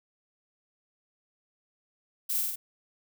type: noise with echo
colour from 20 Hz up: violet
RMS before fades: -30 dBFS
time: 2.29-2.41 s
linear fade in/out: 10 ms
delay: 50 ms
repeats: 3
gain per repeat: -2 dB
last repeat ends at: 2.56 s
effects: none